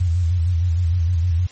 sine tone with vibrato, 86.2 Hz, F2, 22 cents flat, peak -15 dBFS, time 0-1.47 s, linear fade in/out 10 ms, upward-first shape square, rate 6.5 Hz, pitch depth 73 cents each way, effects white hiss -45 dBFS RMS until 1.51 s + MP3 32 kbps

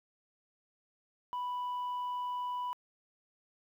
sine tone, 988 Hz, B5, in tune, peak -31 dBFS, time 1.33-2.73 s, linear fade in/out 0 ms, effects tanh soft clip ceiling -33 dBFS + 11-bit

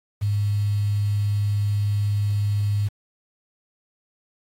sine tone with quantisation, 102.7 Hz, G#2, 19 cents flat, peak -19 dBFS, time 0.21-2.89 s, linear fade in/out 20 ms, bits 7, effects AAC 48 kbps

